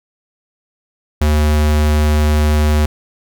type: tone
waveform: square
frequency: 75.5 Hz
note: D2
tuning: 48 cents sharp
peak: -11 dBFS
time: 1.21-2.86 s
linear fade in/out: 5 ms
effects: none